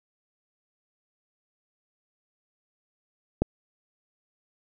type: click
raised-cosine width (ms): 2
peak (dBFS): -8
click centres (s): 3.42
effects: none